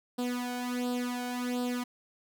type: tone with flanger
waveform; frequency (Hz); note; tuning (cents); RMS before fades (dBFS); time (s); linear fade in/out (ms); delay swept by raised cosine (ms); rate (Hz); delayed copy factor
sawtooth; 246.5; B3; -3; -33; 0.18-1.84; 10; 0.23 to 1.33; 1.4; +0.8
effects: none